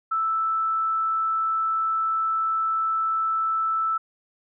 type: tone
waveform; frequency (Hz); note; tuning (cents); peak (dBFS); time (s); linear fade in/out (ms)
sine; 1318.5; E6; 0; -21; 0.11-3.98; 10
effects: none